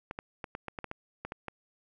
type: clicks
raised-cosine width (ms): 0.5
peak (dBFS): -22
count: 11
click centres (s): 0.111 / 0.189 / 0.442 / 0.551 / 0.683 / 0.788 / 0.843 / 0.914 / 1.25 / 1.321 / 1.483
effects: none